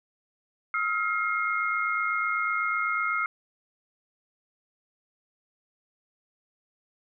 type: tone cluster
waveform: sine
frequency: 1279 / 1387 / 2141 Hz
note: D#6 / F6 / C7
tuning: +47 / -12 / +39 cents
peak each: -29 dBFS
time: 0.74-3.26 s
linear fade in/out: 2 ms
effects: none